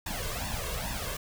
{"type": "noise with flanger", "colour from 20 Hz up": "pink", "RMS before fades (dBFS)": -34, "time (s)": [0.06, 1.17], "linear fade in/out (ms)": 5, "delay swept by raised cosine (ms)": [1.1, 1.89], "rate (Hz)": 2.4, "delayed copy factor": 0.8, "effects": []}